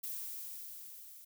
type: noise with level ramp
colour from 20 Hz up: violet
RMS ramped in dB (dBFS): -40 to -54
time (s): 0.03-1.25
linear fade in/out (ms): 10
effects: none